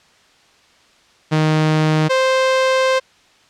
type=tone pair in turn; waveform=sawtooth; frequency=155.56 / 523.2 Hz; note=D#3 / C5; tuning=0 / 0 cents; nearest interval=octave + major sixth; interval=2100 cents; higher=second; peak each=-9 dBFS; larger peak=neither; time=1.31-2.09 / 2.09-3 s; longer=second; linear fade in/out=20 ms; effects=white hiss -52 dBFS RMS until 3.49 s + low-pass 5000 Hz 12 dB/octave